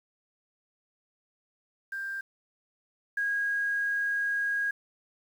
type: tone pair in turn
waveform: sine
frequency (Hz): 1588 / 1639.3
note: G6 / G#6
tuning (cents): +22 / -23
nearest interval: minor second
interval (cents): 55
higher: second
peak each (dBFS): -32 / -26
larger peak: second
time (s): 1.92-2.21 / 3.17-4.71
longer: second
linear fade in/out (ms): 5
effects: 9-bit